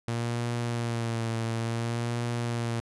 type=tone with vibrato; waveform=sawtooth; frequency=116.54 Hz; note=A#2; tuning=in tune; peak=-24 dBFS; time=0.08-2.8 s; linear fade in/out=0 ms; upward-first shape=sine; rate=0.57 Hz; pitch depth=38 cents each way; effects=resampled to 24000 Hz